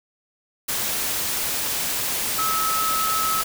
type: tone in noise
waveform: sine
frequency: 1295 Hz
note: E6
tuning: 31 cents flat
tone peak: -22 dBFS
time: 2.38-3.42 s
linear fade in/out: 10 ms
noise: white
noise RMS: -25 dBFS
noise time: 0.68-3.44 s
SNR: 0 dB
effects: none